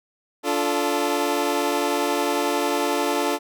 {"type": "chord", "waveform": "20% pulse", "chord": "D minor", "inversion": "none", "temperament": "equal with one note detuned", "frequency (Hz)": [289.6, 349.2, 440], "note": ["D4", "F4", "A4"], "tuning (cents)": [-24, 0, 0], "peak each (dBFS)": [-20, -21, -20], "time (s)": [0.43, 3.39], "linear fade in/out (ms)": 50, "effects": []}